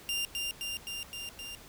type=tone with echo; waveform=sawtooth; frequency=2794 Hz; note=F7; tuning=in tune; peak=-27 dBFS; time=0.09-0.25 s; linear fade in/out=0 ms; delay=260 ms; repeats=5; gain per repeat=-2 dB; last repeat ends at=1.55 s; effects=pink hiss -52 dBFS RMS until 1.68 s